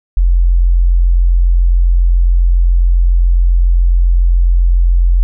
sine tone, 43.65 Hz, F1, in tune, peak -6 dBFS, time 0.17-5.23 s, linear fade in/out 0 ms, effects none

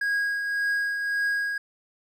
triangle tone with tremolo, 1642 Hz, G#6, 20 cents flat, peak -20 dBFS, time 0.01-1.58 s, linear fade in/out 5 ms, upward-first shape triangle, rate 1.8 Hz, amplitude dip 45%, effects none

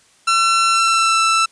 sawtooth tone with pitch glide, 1350 to 1327.6 Hz, E6 to E6, +41 to +12 cents, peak -9 dBFS, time 0.27-1.46 s, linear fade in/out 10 ms, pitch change -29 cents, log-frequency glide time 0.73-1.23 s, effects white hiss -53 dBFS RMS until 1.51 s + resampled to 22050 Hz

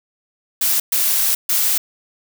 blue noise bursts at uneven times, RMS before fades -17 dBFS, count 3, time 0.61-0.8 / 0.92-1.35 / 1.49-1.78 s, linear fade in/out 5 ms, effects none

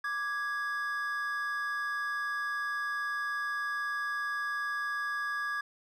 triangle tone pair together, 1174.6 / 1661.2 Hz, D6 / G#6, 0 / 0 cents, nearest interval tritone, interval 600 cents, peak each -34 / -31 dBFS, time 0.04-5.61 s, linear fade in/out 5 ms, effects none

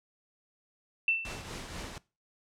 sine tone with exponential decay, 2676 Hz, E7, 25 cents sharp, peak -21 dBFS, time 1.08-1.49 s, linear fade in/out 2 ms, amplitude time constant 87 ms
pink noise with tremolo, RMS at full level -39 dBFS, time 1.25-1.98 s, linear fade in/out 2 ms, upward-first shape triangle, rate 4.1 Hz, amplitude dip 50%
effects noise-tail reverb RT60 0.3 s tail -21 dB re dry + low-pass 8000 Hz 12 dB/octave

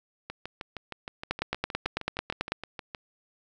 two click trains, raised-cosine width 0.3 ms, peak -11 / -20 dBFS, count 12 / 18, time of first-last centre 1.31-2.52 / 0.3-2.948 s, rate 9.09 / 6.42 Hz, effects none

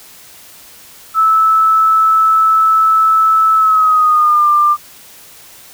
sine tone with pitch glide, 1308 to 1192.5 Hz, E6 to D6, -14 to +26 cents, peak -7 dBFS, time 1.14-4.77 s, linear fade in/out 50 ms, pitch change -160 cents, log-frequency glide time 3.55-4.48 s, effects white hiss -39 dBFS RMS until 5.73 s

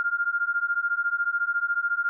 sine beating tone pair, 1396.9 / 1410.9 Hz, F6 / F6, 0 / +17 cents, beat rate 14 Hz, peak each -26 dBFS, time 0-2.09 s, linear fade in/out 0 ms, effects none

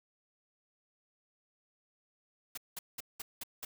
white noise bursts, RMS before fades -41 dBFS, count 6, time 2.55-3.65 s, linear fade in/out 5 ms, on 25 ms, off 190 ms, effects none

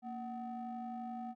triangle ring-modulated tone, 257.9 Hz, C4, 25 cents flat, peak -35 dBFS, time 0.02-1.35 s, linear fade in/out 50 ms, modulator 490 Hz, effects none

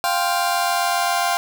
sawtooth chord, F suspended second, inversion none, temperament just, 698.5 / 785.8 / 1047.7 Hz, F5 / G5 / C6, 0 / +4 / +2 cents, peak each -17 / -19 / -20 dBFS, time 0.04-1.37 s, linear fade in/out 0 ms, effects none

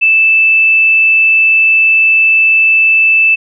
sine tone, 2637 Hz, E7, in tune, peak -5 dBFS, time 0.01-3.36 s, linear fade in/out 20 ms, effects none

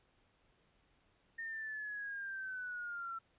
sine linear sweep, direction down, 1833 to 1340 Hz, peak -40 dBFS, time 1.38-3.19 s, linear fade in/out 10 ms, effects pink hiss -73 dBFS RMS until 3.38 s + resampled to 8000 Hz

